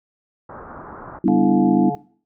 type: low-pass noise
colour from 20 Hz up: white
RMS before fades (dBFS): -37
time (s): 0.49-1.19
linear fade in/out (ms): 5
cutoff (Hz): 1400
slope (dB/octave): 48
type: chord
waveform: sine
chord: E minor seventh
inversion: first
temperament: equal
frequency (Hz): 196 / 246.9 / 293.7 / 329.6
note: G3 / B3 / D4 / E4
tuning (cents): 0 / 0 / 0 / 0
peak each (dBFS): -19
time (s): 1.24-1.9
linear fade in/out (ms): 5
type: harmonic tone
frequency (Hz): 142.6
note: C#3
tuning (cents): +49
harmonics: 1 / 3 / 5 / 6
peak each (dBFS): -29 / -30 / -25 / -31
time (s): 1.28-1.95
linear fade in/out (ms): 0
effects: noise-tail reverb RT60 0.5 s tail -21 dB re dry